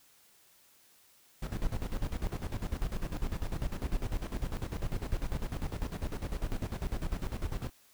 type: noise with tremolo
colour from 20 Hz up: brown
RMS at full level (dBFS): -32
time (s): 1.42-7.7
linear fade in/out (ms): 5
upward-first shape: square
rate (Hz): 10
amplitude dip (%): 75
effects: white hiss -63 dBFS RMS until 7.93 s